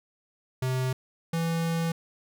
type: tone pair in turn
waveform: square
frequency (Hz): 129.2 / 165.76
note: C3 / E3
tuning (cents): -21 / +10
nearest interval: major third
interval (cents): 431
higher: second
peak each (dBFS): -26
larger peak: neither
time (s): 0.62-0.93 / 1.33-1.92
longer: second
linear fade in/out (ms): 5
effects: none

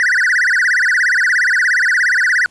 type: tone with vibrato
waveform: triangle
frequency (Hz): 1713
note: A6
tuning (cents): -47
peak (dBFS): -9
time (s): 0-2.46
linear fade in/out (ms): 0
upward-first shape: sine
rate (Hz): 17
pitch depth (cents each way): 280
effects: pink hiss -52 dBFS RMS until 2.5 s + resampled to 24000 Hz

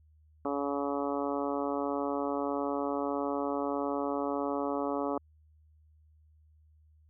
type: harmonic tone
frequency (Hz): 141.6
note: C#3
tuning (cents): +37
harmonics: 2 / 3 / 4 / 5 / 6 / 7 / 8 / 9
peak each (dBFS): -34 / -36 / -36 / -39 / -40 / -43 / -40 / -44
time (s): 0.45-5.18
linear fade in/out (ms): 2
effects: added 77 Hz sine -59 dBFS peak until 7.09 s

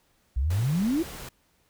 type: exponential sweep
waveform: sine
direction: up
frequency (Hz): 58.3 to 351.7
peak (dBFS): -22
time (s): 0.36-1.03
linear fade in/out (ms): 10
type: noise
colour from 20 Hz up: pink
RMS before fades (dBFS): -40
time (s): 0.5-1.29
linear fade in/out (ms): 5
effects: pink hiss -67 dBFS RMS until 1.69 s

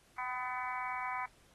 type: harmonic tone with a mistuned harmonic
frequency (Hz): 251.2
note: B3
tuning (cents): +30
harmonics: 3 / 4 / 5 / 6 / 7 / 8 / 9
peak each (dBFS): -43 / -39 / -44 / -49 / -50 / -46 / -44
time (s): 0.18-1.26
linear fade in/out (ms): 5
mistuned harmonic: 3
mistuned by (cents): +16
effects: pink hiss -66 dBFS RMS until 1.54 s + AAC 32 kbps

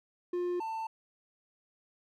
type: tone pair in turn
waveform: triangle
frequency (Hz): 354.5 / 891.5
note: F4 / A5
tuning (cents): +26 / +22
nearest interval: octave + major third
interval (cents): 1596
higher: second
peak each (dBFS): -28 / -32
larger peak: first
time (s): 0.33-0.6 / 0.6-0.87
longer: neither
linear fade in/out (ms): 5
effects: none

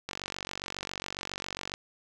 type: click train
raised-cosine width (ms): 0.2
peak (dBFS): -17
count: 79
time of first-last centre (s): 0.09-1.739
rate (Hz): 47.3
effects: none

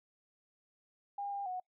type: tone with pitch steps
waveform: sine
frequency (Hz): 806 / 801 / 734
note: G5 / G5 / F#5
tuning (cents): +48 / +37 / -14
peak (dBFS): -36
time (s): 1.18-1.6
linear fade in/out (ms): 5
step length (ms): 140
effects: noise-tail reverb RT60 0.1 s tail -26 dB re dry

